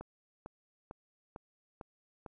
click train, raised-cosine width 1 ms, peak -30 dBFS, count 6, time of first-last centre 0.01-2.262 s, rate 2.22 Hz, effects none

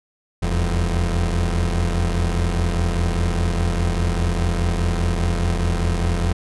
30% pulse tone pair together, 40.54 / 86 Hz, E1 / F2, -28 / -26 cents, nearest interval octave + minor second, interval 1302 cents, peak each -18 dBFS, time 0.42-6.33 s, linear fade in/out 10 ms, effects resampled to 24000 Hz

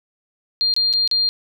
sine tone with dropouts, 4200 Hz, C8, 6 cents sharp, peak -15 dBFS, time 0.61-1.29 s, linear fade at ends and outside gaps 0 ms, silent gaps 0.739-0.764 / 0.929-0.936 / 1.076-1.113 s, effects none

